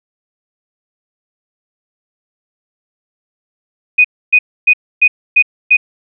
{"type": "tone bursts", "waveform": "sine", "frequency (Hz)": 2489, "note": "D#7", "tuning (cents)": 0, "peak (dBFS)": -4, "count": 6, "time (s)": [3.98, 5.77], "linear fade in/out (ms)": 10, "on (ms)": 65, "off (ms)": 280, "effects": []}